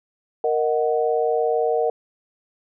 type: chord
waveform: sine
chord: D# minor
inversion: second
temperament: equal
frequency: 466.2 / 622.3 / 740 Hz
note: A#4 / D#5 / F#5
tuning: 0 / 0 / 0 cents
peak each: -20 / -24 / -24 dBFS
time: 0.44-1.9 s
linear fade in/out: 2 ms
effects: none